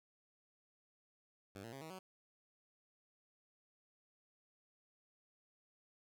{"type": "tone with pitch steps", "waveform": "10% pulse", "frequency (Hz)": [98.1, 115.32, 135.57, 159.36, 187.34], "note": ["G2", "A#2", "C#3", "D#3", "F#3"], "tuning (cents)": [2, -18, -38, 42, 22], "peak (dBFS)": -40, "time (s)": [1.55, 1.99], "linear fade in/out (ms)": 5, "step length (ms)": 88, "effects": []}